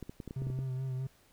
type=clicks; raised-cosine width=3 ms; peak=-28 dBFS; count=9; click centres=0.027 / 0.095 / 0.202 / 0.277 / 0.309 / 0.42 / 0.469 / 0.501 / 0.59 s
type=tone with vibrato; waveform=triangle; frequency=130.81 Hz; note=C3; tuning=in tune; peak=-31 dBFS; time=0.36-1.07 s; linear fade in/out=5 ms; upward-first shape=sine; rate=4.7 Hz; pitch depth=32 cents each way
effects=pink hiss -65 dBFS RMS until 1.32 s